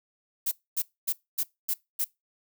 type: noise bursts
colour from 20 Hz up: violet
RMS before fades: -27 dBFS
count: 6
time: 0.46-2.046 s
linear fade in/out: 10 ms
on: 56 ms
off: 250 ms
effects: noise-tail reverb RT60 0.2 s tail -22 dB re dry